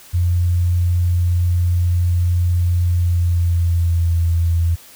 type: tone with pitch glide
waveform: sine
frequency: 87.8 to 84.17 Hz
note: F2 to E2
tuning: +10 to +37 cents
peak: -13 dBFS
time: 0.13-4.76 s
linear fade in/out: 20 ms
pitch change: -73 cents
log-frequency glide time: 2.84-4.19 s
effects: white hiss -43 dBFS RMS until 4.95 s